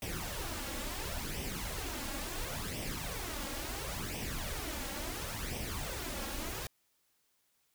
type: noise with flanger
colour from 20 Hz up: pink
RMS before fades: -39 dBFS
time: 0.02-6.67 s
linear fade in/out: 2 ms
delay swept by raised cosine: 0.35 to 3.65 ms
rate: 0.72 Hz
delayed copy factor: +0.65
effects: white hiss -75 dBFS RMS until 7.74 s